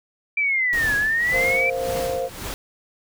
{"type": "linear two-way sweep", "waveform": "sine", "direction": "down then up", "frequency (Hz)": [2353, 1647, 2353], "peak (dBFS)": -18, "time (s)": [0.37, 1.7], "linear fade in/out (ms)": 5, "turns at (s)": 0.96}
{"type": "noise with tremolo", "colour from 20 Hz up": "pink", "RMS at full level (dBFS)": -30, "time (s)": [0.73, 2.54], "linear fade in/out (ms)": 0, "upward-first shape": "sine", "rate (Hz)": 1.8, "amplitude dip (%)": 75}
{"type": "chord", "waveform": "sine", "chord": "Bb suspended second", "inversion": "none", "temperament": "equal", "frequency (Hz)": [466.2, 523.3, 698.5], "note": ["Bb4", "C5", "F5"], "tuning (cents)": [0, 0, 0], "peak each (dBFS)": [-30, -24, -29], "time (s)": [1.31, 2.3], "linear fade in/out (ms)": 50}
{"effects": []}